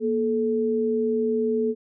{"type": "tone pair together", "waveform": "sine", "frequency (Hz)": [236.4, 434.3], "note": ["A#3", "A4"], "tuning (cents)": [24, -23], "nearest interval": "major seventh", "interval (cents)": 1053, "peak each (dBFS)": [-25, -22], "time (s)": [0, 1.75], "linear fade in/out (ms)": 50, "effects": []}